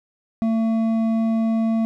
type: tone with hard clipping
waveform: sine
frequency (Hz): 224.7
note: A3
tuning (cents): +37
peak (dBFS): -19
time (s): 0.42-1.85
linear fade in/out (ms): 0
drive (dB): 7
effects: none